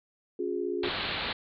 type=chord; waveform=sine; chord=Db major; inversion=none; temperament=equal with one note detuned; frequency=277.2 / 357.8 / 415.3 Hz; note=Db4 / F4 / Ab4; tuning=0 / +42 / 0 cents; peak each=-37 / -31 / -33 dBFS; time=0.39-0.89 s; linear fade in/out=5 ms
type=low-pass noise; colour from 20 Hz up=white; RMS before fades=-33 dBFS; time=0.83-1.33 s; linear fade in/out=5 ms; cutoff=4300 Hz; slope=96 dB/octave
effects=none